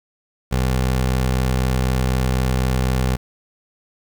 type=tone; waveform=20% pulse; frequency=64 Hz; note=C2; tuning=38 cents flat; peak=-12 dBFS; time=0.51-3.17 s; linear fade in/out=20 ms; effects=7-bit